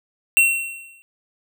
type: tone with exponential decay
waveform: square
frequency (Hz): 2724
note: F7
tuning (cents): -44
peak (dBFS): -10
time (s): 0.37-1.02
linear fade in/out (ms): 0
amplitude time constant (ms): 140
effects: none